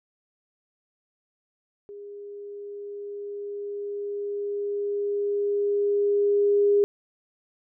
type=tone with level ramp; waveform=sine; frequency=407.3 Hz; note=G#4; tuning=34 cents flat; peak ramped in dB=-38 to -16 dBFS; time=1.89-6.84 s; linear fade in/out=0 ms; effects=none